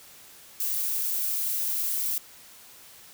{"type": "noise", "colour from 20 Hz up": "violet", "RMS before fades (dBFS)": -28, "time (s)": [0.6, 2.18], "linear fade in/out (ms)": 2, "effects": ["white hiss -50 dBFS RMS until 3.13 s"]}